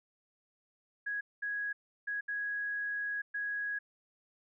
sine tone bursts at uneven times, 1661.2 Hz, G#6, in tune, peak -33 dBFS, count 5, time 1.06-1.21 / 1.42-1.73 / 2.07-2.21 / 2.28-3.22 / 3.34-3.79 s, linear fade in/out 10 ms, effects none

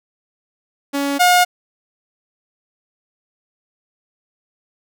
sawtooth tone pair in turn, 281.2 / 716.8 Hz, C#4 / F5, +25 / +45 cents, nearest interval octave + major third, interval 1620 cents, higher second, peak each -14 / -6 dBFS, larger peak second, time 0.93-1.19 / 1.19-1.45 s, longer neither, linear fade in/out 20 ms, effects none

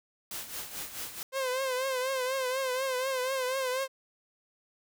white noise with tremolo, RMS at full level -37 dBFS, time 0.31-1.23 s, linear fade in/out 2 ms, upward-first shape sine, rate 4.6 Hz, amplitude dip 65%
sawtooth tone with vibrato, 520 Hz, C5, 11 cents flat, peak -25 dBFS, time 1.32-3.88 s, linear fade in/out 50 ms, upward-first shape triangle, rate 4.1 Hz, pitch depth 80 cents each way
effects none

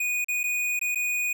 square tone with dropouts, 2470 Hz, D#7, 13 cents flat, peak -25 dBFS, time 0-1.33 s, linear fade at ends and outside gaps 5 ms, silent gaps 0.245-0.284 / 0.433-0.438 / 0.793-0.813 / 0.948-0.956 s, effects none

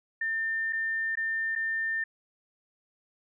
sine tone with dropouts, 1800 Hz, A6, 39 cents sharp, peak -27 dBFS, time 0.21-2.04 s, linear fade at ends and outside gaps 5 ms, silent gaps 0.726-0.73 / 1.155-1.171 / 1.553-1.559 s, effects none

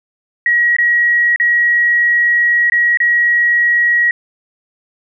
sine tone with dropouts, 1906 Hz, A#6, 38 cents sharp, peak -9 dBFS, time 0.46-4.11 s, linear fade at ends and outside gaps 2 ms, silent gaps 0.766-0.785 / 1.361-1.399 / 2.699-2.72 / 2.973-3.002 s, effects none

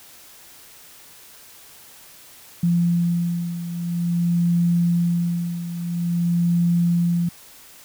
sine beating tone pair, 172.1 / 172.59 Hz, F3 / F3, -25 / -20 cents, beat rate 0.49 Hz, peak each -19 / -24 dBFS, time 2.63-7.29 s, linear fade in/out 5 ms, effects white hiss -46 dBFS RMS until 7.84 s

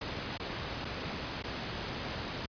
pink noise with dropouts, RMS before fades -37 dBFS, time 0.01-2.46 s, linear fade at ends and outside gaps 5 ms, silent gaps 0.377-0.397 / 0.847-0.851 / 1.426-1.438 s, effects high-pass 60 Hz 12 dB/octave + resampled to 11025 Hz

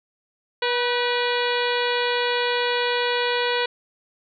harmonic tone with a mistuned harmonic, 484.8 Hz, B4, 32 cents flat, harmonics 1 / 2 / 3 / 4 / 5 / 6 / 7 / 8 / 9, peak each -24 / -27 / -29 / -30 / -31 / -32 / -32 / -33 / -34 dBFS, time 0.62-3.66 s, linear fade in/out 5 ms, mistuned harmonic 3, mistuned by +52 cents, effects none

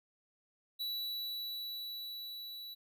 square tone with level ramp, 3938 Hz, B7, 6 cents flat, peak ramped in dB -36 to -45 dBFS, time 0.79-2.75 s, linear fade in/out 20 ms, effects none

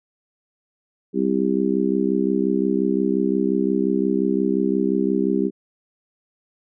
harmonic tone, 65.7 Hz, C2, 8 cents sharp, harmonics 3 / 4 / 5 / 6, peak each -23 / -23 / -23 / -23 dBFS, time 1.13-5.51 s, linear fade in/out 50 ms, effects none

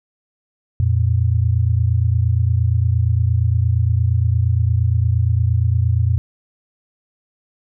sine tone pair together, 87.08 / 115.7 Hz, F2 / A#2, -5 / -13 cents, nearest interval perfect fourth, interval 492 cents, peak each -16 dBFS, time 0.8-6.18 s, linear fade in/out 0 ms, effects none

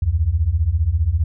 sine beating tone pair, 71.6 / 86.6 Hz, D2 / F2, -43 / -14 cents, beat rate 15 Hz, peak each -19 / -17 dBFS, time 0.02-1.24 s, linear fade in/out 5 ms, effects none

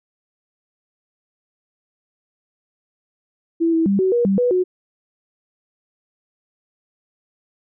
sine tone with pitch steps, 331.8 / 325.9 / 198 / 376.6 / 477.9 / 195.1 / 491.2 / 365.7 Hz, E4 / E4 / G3 / F#4 / A#4 / G3 / B4 / F#4, +11 / -20 / +18 / +31 / +43 / -8 / -9 / -20 cents, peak -14 dBFS, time 3.6-4.64 s, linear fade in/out 20 ms, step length 130 ms, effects none

